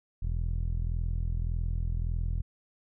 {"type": "tone with low-pass filter", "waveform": "15% pulse", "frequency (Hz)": 41.73, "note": "E1", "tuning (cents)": 22, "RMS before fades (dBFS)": -30, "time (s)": [0.22, 2.42], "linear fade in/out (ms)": 10, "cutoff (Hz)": 86, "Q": 0.61, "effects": []}